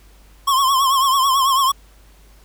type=tone with vibrato; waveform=square; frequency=1076 Hz; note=C6; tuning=48 cents sharp; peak=-14 dBFS; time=0.47-1.72 s; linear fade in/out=10 ms; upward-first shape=triangle; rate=9.1 Hz; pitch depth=96 cents each way; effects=added 50 Hz sine -46 dBFS peak until 2.44 s + pink hiss -53 dBFS RMS until 2.44 s